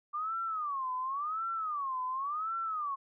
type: tone with vibrato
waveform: sine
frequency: 1171 Hz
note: D6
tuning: 5 cents flat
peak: -32 dBFS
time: 0.13-2.96 s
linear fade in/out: 20 ms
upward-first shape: sine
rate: 0.92 Hz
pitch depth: 250 cents each way
effects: none